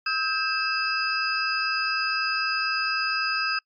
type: tone cluster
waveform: sine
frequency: 1283 / 1584 / 2629 / 4952 Hz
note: E6 / G6 / E7 / D#8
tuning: -47 / +18 / -5 / -9 cents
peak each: -29 dBFS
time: 0.06-3.59 s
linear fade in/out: 5 ms
effects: noise-tail reverb RT60 0.1 s tail -26 dB re dry + AAC 64 kbps